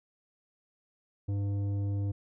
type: tone with tanh clipping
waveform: sine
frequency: 100.3 Hz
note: G2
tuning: 40 cents sharp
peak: -30 dBFS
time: 1.28-2.12 s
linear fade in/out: 10 ms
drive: 10 dB
effects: none